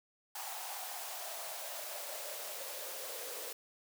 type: noise with high-pass filter sweep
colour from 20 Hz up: white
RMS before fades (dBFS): -43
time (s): 0.35-3.53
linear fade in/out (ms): 5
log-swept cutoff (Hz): 800 to 470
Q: 5.5
effects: none